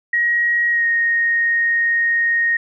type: tone with pitch glide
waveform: sine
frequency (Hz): 1895 to 1862.4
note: A#6 to A#6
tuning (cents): +28 to -2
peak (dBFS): -14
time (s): 0.13-2.57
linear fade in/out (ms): 5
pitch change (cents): -30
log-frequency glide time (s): 0.7-0.86
effects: none